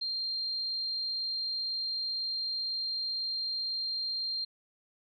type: tone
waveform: sine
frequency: 4186 Hz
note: C8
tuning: in tune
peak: -31 dBFS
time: 0.01-4.45 s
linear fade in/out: 10 ms
effects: none